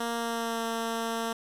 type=tone with pitch glide; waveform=10% pulse; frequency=233.1 to 228.4 Hz; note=A#3 to A#3; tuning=0 to -35 cents; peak=-21 dBFS; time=0-1.33 s; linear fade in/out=5 ms; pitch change=-35 cents; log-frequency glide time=0.14-0.63 s; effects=resampled to 32000 Hz + 9-bit